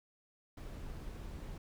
brown noise, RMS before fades -45 dBFS, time 0.57-1.58 s, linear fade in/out 5 ms, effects none

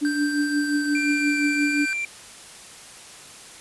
sine tone with tremolo, 292 Hz, D4, 10 cents flat, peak -18 dBFS, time 0.01-1.86 s, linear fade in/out 20 ms, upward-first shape triangle, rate 5.7 Hz, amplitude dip 65%
square tone with pitch glide, 1568 to 1543.7 Hz, G6 to G6, 0 to -27 cents, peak -28 dBFS, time 0.05-1.93 s, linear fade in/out 0 ms, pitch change -27 cents, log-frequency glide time 0.57-1.07 s
triangle tone with vibrato, 2365 Hz, D7, 12 cents sharp, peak -23 dBFS, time 0.95-2.05 s, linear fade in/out 2 ms, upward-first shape triangle, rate 1.5 Hz, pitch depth 10 cents each way
effects white hiss -43 dBFS RMS until 3.6 s + resampled to 24000 Hz

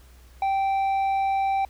sine tone with tanh clipping, 780 Hz, G5, 9 cents flat, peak -22 dBFS, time 0.42-1.65 s, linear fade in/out 2 ms, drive 6 dB, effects added 62 Hz sine -48 dBFS peak until 1.69 s + pink hiss -57 dBFS RMS until 1.69 s

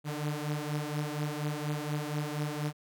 sawtooth beating tone pair, 147.6 / 151.8 Hz, D3 / D#3, +9 / -42 cents, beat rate 4.2 Hz, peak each -30 / -32 dBFS, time 0.04-2.73 s, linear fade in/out 50 ms, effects none

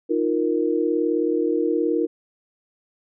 sine chord, Eb suspended second, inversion none, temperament just, 311.1 / 350 / 466.7 Hz, Eb4 / F4 / Bb4, 0 / +4 / +2 cents, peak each -23 dBFS, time 0.09-2.07 s, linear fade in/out 20 ms, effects none

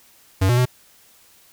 square tone with pitch steps, 95.1 / 122 / 125.4 Hz, F#2 / B2 / B2, +48 / -21 / +27 cents, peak -15 dBFS, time 0.41-0.656 s, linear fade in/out 10 ms, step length 82 ms, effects white hiss -53 dBFS RMS until 1.52 s

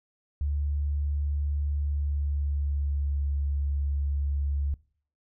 sine tone with pitch glide, 72.4 to 70.83 Hz, D2 to C#2, -24 to +38 cents, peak -25 dBFS, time 0.41-4.74 s, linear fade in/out 0 ms, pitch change -38 cents, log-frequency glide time 1.81-3.22 s, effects noise-tail reverb RT60 0.5 s tail -22 dB re dry

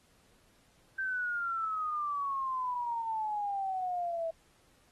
sine exponential sweep, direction down, 1568 to 650 Hz, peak -31 dBFS, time 0.98-4.31 s, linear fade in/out 10 ms, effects pink hiss -67 dBFS RMS until 4.91 s + AAC 32 kbps

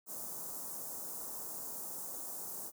white band-stop noise, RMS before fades -43 dBFS, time 0.06-2.72 s, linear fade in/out 50 ms, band 1100 to 6700 Hz, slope 24 dB/octave, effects high-pass 150 Hz 12 dB/octave

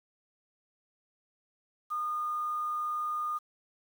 sine tone with quantisation, 1221 Hz, D#6, 33 cents flat, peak -30 dBFS, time 1.9-3.39 s, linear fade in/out 20 ms, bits 9, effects none

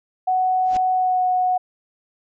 sine tone with pitch glide, 743 to 734.5 Hz, F#5 to F#5, +7 to -13 cents, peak -16 dBFS, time 0.27-1.58 s, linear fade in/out 10 ms, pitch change -20 cents, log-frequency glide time 0.92-1.24 s
pink noise with exponential growth, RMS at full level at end -31 dBFS, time 0.61-0.77 s, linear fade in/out 2 ms, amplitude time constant 34 ms
effects resampled to 16000 Hz

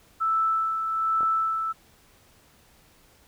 sine tone with tremolo, 1318.5 Hz, E6, in tune, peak -20 dBFS, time 0.2-1.73 s, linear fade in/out 20 ms, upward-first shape sine, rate 1.2 Hz, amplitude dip 45%
clicks, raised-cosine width 1 ms, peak -26 dBFS, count 2, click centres 1.208 / 1.232 s
effects pink hiss -58 dBFS RMS until 3.27 s

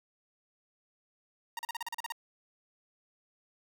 sawtooth tone bursts, 932.3 Hz, A#5, in tune, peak -31 dBFS, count 10, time 1.57-2.122 s, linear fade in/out 2 ms, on 21 ms, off 38 ms, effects none

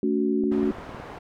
sine chord, F# minor, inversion first, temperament equal with one note detuned, 220 / 283.5 / 370 Hz, A3 / C#4 / F#4, 0 / +39 / 0 cents, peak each -25 dBFS, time 0.03-0.71 s, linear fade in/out 2 ms
clicks, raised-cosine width 2 ms, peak -25 dBFS, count 10, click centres 0.438 / 0.521 / 0.581 / 0.631 / 0.674 / 0.714 / 0.785 / 0.893 / 0.947 / 1 s
white low-pass noise, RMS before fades -40 dBFS, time 0.51-1.19 s, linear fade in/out 10 ms, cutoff 1000 Hz, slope 12 dB/octave
effects none

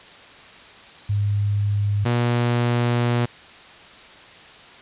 sine / sawtooth tone pair in turn, 102.4 / 119.99 Hz, G#2 / B2, -24 / -50 cents, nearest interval minor third, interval 274 cents, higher second, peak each -18 / -14 dBFS, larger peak second, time 1.09-2.05 / 2.05-3.26 s, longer second, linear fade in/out 10 ms, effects white hiss -44 dBFS RMS until 4.81 s + resampled to 8000 Hz

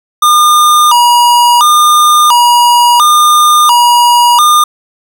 square tone with vibrato, 1078 Hz, C#6, 49 cents flat, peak -4 dBFS, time 0.22-4.64 s, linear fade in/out 5 ms, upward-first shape square, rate 0.72 Hz, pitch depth 200 cents each way, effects none

